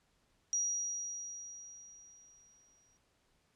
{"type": "tone with exponential decay", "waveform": "sine", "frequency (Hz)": 5750, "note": "F8", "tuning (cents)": 50, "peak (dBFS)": -29, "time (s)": [0.53, 2.97], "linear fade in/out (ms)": 0, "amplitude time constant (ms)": 530, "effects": ["pink hiss -74 dBFS RMS until 3.55 s", "low-pass 9000 Hz 12 dB/octave"]}